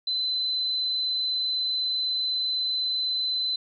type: tone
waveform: sine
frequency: 4038 Hz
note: B7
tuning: 38 cents sharp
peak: -24 dBFS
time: 0.07-3.56 s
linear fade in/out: 5 ms
effects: none